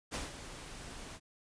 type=noise with ADSR envelope; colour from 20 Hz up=pink; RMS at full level=-37 dBFS; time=0.11-1.2 s; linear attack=33 ms; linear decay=160 ms; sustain=-10 dB; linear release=52 ms; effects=resampled to 22050 Hz